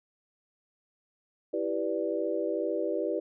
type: chord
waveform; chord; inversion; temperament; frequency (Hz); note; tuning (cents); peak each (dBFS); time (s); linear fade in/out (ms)
sine; E minor seventh; none; equal; 329.6 / 392 / 493.9 / 587.3; E4 / G4 / B4 / D5; 0 / 0 / 0 / 0; -33; 1.53-3.2; 10
effects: none